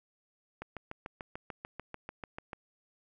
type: click train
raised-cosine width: 0.5 ms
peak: -25 dBFS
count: 14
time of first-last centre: 0.62-2.532 s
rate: 6.8 Hz
effects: none